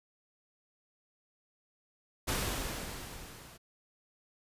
pink noise with level ramp, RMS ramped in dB -31 to -53 dBFS, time 2.27-3.58 s, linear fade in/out 20 ms, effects resampled to 32000 Hz

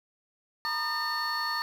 triangle tone cluster, 917 / 968 / 1218 / 1809 / 4422 Hz, A#5 / B5 / D#6 / A6 / C#8, -29 / -35 / -37 / +48 / -5 cents, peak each -36 / -38 / -31 / -31 / -32 dBFS, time 0.65-1.62 s, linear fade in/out 0 ms, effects tanh soft clip ceiling -18 dBFS + 9-bit

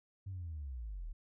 sine linear sweep, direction down, 99.4 to 34.65 Hz, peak -39 dBFS, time 0.26-1.13 s, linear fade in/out 10 ms, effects tanh soft clip ceiling -36 dBFS

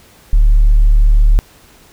sine tone, 37 Hz, D1, 14 cents sharp, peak -3 dBFS, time 0.33-1.39 s, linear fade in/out 0 ms, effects tanh soft clip ceiling -3 dBFS + pink hiss -45 dBFS RMS until 1.92 s

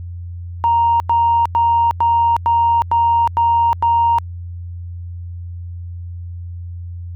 sine tone bursts, 932.3 Hz, A#5, in tune, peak -10 dBFS, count 8, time 0.64-4.185 s, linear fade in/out 0 ms, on 360 ms, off 95 ms, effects tanh soft clip ceiling -6 dBFS + added 87 Hz sine -26 dBFS peak until 7.15 s

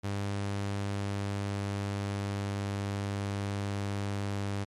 sawtooth tone, 100.2 Hz, G2, 38 cents sharp, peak -27 dBFS, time 0.03-4.65 s, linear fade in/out 20 ms, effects low-pass 9000 Hz 12 dB/octave + MP3 64 kbps

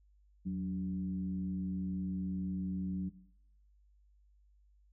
sine tone with frequency modulation, 185 Hz, F#3, in tune, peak -33 dBFS, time 0.45-3.1 s, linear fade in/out 20 ms, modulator 102 Hz, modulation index 0.51, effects noise-tail reverb RT60 0.7 s tail -18 dB re dry + added 50 Hz sine -63 dBFS peak until 4.92 s

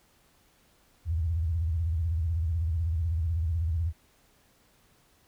sine tone with vibrato, 82 Hz, E2, 9 cents flat, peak -25 dBFS, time 1.05-3.93 s, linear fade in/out 50 ms, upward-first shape square, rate 16 Hz, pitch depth 120 cents each way, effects pink hiss -64 dBFS RMS until 5.27 s

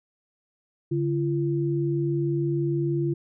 sine tone pair together, 143.3 / 340.8 Hz, D3 / F4, -42 / -42 cents, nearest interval octave + minor third, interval 1500 cents, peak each -25 dBFS, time 0.91-3.14 s, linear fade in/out 10 ms, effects none

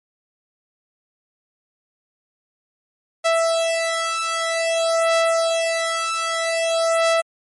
sawtooth beating tone pair, 660 / 660.52 Hz, E5 / E5, +2 / +3 cents, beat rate 0.52 Hz, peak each -17 dBFS, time 3.24-7.22 s, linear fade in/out 20 ms, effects MP3 48 kbps

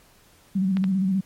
sine tone with vibrato, 190.3 Hz, F#3, 49 cents sharp, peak -19 dBFS, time 0.55-1.21 s, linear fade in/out 10 ms, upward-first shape square, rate 15 Hz, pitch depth 52 cents each way
clicks, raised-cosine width 0.3 ms, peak -18 dBFS, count 2, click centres 0.77 / 0.841 s
effects pink hiss -56 dBFS RMS until 1.25 s + MP3 64 kbps

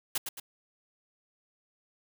white noise with echo, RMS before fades -30 dBFS, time 0.15-0.18 s, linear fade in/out 5 ms, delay 110 ms, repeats 2, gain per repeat -6 dB, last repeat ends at 0.4 s, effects none

